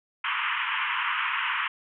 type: band-pass noise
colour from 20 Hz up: pink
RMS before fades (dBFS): -28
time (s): 0.24-1.68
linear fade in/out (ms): 5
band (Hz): 940 to 3100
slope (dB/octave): 96
effects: none